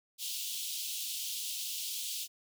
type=high-pass noise; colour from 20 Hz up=pink; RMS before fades=-38 dBFS; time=0.18-2.28 s; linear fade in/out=50 ms; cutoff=2900 Hz; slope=48 dB/octave; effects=none